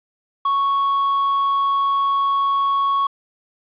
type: tone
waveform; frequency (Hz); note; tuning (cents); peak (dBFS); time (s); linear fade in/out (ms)
triangle; 1108.7; C#6; 0; -14; 0.45-3.07; 5
effects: resampled to 8000 Hz + 8-bit